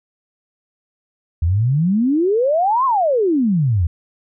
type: exponential two-way sweep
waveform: sine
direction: up then down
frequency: 77.78 to 1101 to 77.78 Hz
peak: -13 dBFS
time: 1.42-3.87 s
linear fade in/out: 5 ms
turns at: 2.85 s
effects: none